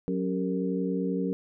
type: harmonic tone with a mistuned harmonic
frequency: 92.5 Hz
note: F#2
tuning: in tune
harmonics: 2 / 3 / 4 / 5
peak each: -29 / -31 / -35 / -33 dBFS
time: 0.08-1.33 s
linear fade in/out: 0 ms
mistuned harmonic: 4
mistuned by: +100 cents
effects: none